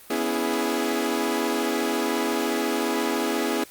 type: chord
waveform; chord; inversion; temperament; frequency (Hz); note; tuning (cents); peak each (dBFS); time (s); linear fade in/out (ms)
sawtooth; C# minor seventh; third; equal with one note detuned; 246.9 / 281.2 / 329.6 / 415.3; B3 / C#4 / E4 / G#4; 0 / +25 / 0 / 0; -25 / -26 / -24 / -24; 0.1-3.64; 5
effects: white hiss -48 dBFS RMS until 3.7 s + Opus 32 kbps